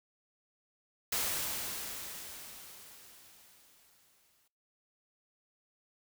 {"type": "noise with exponential decay", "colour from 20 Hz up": "white", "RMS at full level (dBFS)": -32, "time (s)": [1.12, 4.48], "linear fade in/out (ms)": 5, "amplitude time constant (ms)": 730, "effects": ["noise-tail reverb RT60 0.4 s tail -23 dB re dry"]}